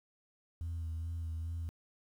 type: tone with vibrato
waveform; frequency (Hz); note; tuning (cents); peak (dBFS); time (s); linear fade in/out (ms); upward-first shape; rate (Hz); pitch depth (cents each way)
sine; 82.4; E2; 0; -34; 0.61-1.69; 0; sine; 2.4; 33
effects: tanh soft clip ceiling -34 dBFS + 11-bit